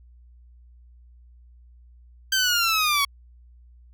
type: linear sweep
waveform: 15% pulse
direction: down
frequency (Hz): 1568 to 1108.7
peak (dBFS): -13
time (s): 2.32-3.05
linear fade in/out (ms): 5
effects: added 60 Hz sine -48 dBFS peak until 3.93 s